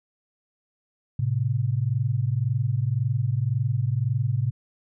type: tone pair together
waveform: sine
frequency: 110 / 131.87 Hz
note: A2 / C3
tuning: 0 / +14 cents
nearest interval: minor third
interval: 314 cents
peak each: -24 dBFS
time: 1.19-4.51 s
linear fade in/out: 5 ms
effects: none